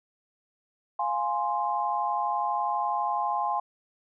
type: chord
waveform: sine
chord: F minor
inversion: none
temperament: equal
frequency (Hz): 698.5 / 830.6 / 1046.5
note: F5 / Ab5 / C6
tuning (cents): 0 / 0 / 0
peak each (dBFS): -32 / -28 / -29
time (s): 0.99-3.6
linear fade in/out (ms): 5
effects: none